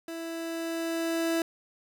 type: tone with level ramp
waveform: 30% pulse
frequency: 330.5 Hz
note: E4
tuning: 5 cents sharp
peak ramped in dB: -33 to -22 dBFS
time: 0.08-1.42 s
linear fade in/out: 2 ms
effects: none